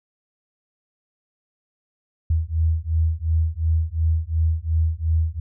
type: beating tone pair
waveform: sine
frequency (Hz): 79.4 / 82.2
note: D#2 / E2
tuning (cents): +36 / -4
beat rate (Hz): 2.8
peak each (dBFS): -21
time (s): 2.3-5.4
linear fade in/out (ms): 5
effects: none